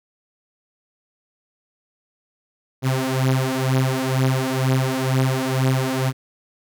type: beating tone pair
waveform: sawtooth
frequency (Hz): 130.1 / 132.2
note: C3 / C3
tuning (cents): -9 / +18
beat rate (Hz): 2.1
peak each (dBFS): -17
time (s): 2.82-6.13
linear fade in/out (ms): 50
effects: none